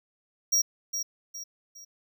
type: tone with echo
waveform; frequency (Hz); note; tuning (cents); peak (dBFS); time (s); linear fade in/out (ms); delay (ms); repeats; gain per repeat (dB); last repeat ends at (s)
square; 5660; F8; +22; -21; 0.52-0.62; 10; 410; 3; -8; 1.85
effects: none